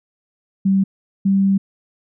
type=tone pair in turn; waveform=sine; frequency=193.6 / 195.17 Hz; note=G3 / G3; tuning=-21 / -7 cents; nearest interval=unison; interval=14 cents; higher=second; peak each=-12 dBFS; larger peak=neither; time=0.65-0.84 / 1.25-1.58 s; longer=second; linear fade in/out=10 ms; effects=none